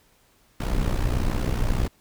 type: noise with amplitude modulation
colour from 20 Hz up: brown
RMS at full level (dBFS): -20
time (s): 0.6-1.88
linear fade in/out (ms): 5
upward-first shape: sine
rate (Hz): 61.8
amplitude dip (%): 75
effects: pink hiss -61 dBFS RMS until 2 s